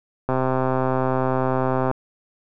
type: click train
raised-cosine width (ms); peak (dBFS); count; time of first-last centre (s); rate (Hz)
1; -8; 212; 0.29-1.913; 130
effects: none